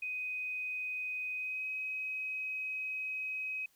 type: tone with pitch glide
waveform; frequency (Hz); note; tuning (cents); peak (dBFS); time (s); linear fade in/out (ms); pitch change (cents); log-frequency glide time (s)
sine; 2504 to 2533; D#7 to D#7; +10 to +30; -35; 0.02-3.66; 5; +20; 1.35-1.67
effects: white hiss -70 dBFS RMS until 3.75 s